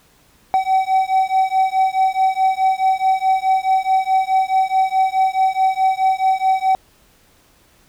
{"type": "beating tone pair", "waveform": "triangle", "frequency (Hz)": [759, 763.7], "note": ["F#5", "G5"], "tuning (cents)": [44, -45], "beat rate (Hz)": 4.7, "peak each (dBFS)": -15, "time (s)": [0.54, 6.75], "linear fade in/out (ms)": 0, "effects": ["pink hiss -54 dBFS RMS until 7.88 s"]}